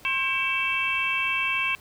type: harmonic tone with a mistuned harmonic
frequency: 533 Hz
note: C5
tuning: 32 cents sharp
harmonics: 2 / 3 / 4 / 5 / 6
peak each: -31 / -35 / -29 / -25 / -36 dBFS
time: 0.05-1.75 s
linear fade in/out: 0 ms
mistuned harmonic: 4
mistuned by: +110 cents
effects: pink hiss -51 dBFS RMS until 1.8 s